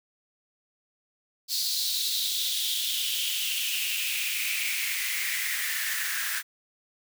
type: noise with high-pass filter sweep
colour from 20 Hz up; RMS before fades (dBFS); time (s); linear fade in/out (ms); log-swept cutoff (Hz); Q
white; -29; 1.48-6.43; 50; 4400 to 1600; 5.3
effects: none